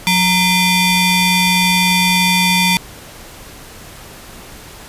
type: ring-modulated tone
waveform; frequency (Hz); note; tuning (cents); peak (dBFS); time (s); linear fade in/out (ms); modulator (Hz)
20% pulse; 1108.7; C#6; 0; -3; 0.07-2.77; 0; 1290
effects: pink hiss -36 dBFS RMS until 4.88 s + resampled to 32000 Hz